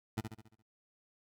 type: tone with echo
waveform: 20% pulse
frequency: 110 Hz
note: A2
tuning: in tune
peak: -28 dBFS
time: 0.17-0.21 s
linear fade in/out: 10 ms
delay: 69 ms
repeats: 6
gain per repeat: -6 dB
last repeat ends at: 0.624 s
effects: noise-tail reverb RT60 0.1 s tail -23 dB re dry